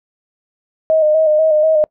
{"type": "tone with vibrato", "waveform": "sine", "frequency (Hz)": 622.3, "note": "D#5", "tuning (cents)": 0, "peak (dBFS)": -9, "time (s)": [0.9, 1.84], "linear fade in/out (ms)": 0, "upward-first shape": "square", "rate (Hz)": 4.1, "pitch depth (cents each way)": 34, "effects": ["noise-tail reverb RT60 0.1 s tail -26 dB re dry"]}